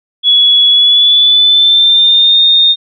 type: tone with pitch glide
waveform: sine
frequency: 3380 to 3665 Hz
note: G#7 to A#7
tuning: +30 to -30 cents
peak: -4 dBFS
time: 0.23-2.76 s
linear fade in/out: 50 ms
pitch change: +140 cents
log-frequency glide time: 0.7-2.4 s
effects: none